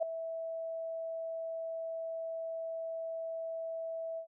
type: tone with ADSR envelope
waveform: sine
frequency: 655 Hz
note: E5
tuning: 11 cents flat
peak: -25 dBFS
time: 0-4.27 s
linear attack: 26 ms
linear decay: 4 ms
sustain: -11 dB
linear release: 91 ms
effects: none